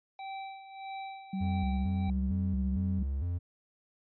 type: tone with tremolo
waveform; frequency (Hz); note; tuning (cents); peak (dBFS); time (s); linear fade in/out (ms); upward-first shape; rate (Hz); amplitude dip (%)
square; 776; G5; -18; -38; 0.19-2.1; 2; sine; 1.6; 70
type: tone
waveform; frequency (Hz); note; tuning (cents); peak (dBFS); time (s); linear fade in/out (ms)
sine; 191.5; G3; -40; -31; 1.33-3.03; 5
type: tone with vibrato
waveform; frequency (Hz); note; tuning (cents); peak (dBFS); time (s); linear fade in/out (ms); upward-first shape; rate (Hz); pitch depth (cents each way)
triangle; 77.5; D#2; -6; -28; 1.4-3.39; 20; square; 2.2; 210
effects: resampled to 11025 Hz